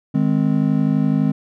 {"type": "chord", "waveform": "triangle", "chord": "Ab major", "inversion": "second", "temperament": "just", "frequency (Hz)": [155.74, 207.7, 259.6], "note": ["Eb3", "Ab3", "C4"], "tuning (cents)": [2, 0, -13], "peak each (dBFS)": -17, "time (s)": [0.14, 1.32], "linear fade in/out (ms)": 10, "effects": []}